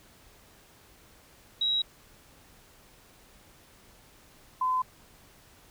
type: tone pair in turn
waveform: sine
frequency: 3854 / 1020.8 Hz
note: B7 / C6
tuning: -43 / -43 cents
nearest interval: octave + major seventh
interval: 2300 cents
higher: first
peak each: -24 dBFS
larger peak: neither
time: 1.61-1.82 / 4.61-4.82 s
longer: neither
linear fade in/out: 5 ms
effects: pink hiss -57 dBFS RMS until 5.7 s